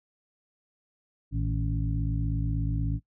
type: harmonic tone with a mistuned harmonic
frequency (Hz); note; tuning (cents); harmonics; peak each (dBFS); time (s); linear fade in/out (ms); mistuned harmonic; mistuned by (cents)
56.5; A1; +47; 1 / 2 / 3 / 4 / 5; -29 / -30 / -33 / -46 / -36; 1.31-3; 50; 3; -85
effects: noise-tail reverb RT60 0.1 s tail -19 dB re dry